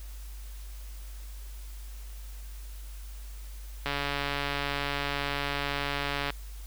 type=click train; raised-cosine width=0.3 ms; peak=-14 dBFS; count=348; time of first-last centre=3.86-6.304 s; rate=142 Hz; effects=added 50 Hz sine -39 dBFS peak until 6.66 s + white hiss -53 dBFS RMS until 6.66 s